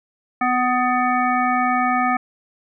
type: harmonic tone with a mistuned harmonic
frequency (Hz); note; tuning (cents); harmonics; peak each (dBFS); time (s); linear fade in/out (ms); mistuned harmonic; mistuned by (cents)
249.5; B3; +18; 1 / 3 / 5 / 7 / 9; -23 / -20 / -21 / -27 / -27; 0.41-2.17; 5; 7; +23
effects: none